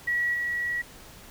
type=tone with level steps; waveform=sine; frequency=1926 Hz; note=B6; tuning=44 cents flat; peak=-23 / -26 dBFS; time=0.07-0.82 s; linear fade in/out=10 ms; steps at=0.33 s; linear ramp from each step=20 ms; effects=pink hiss -48 dBFS RMS until 1.3 s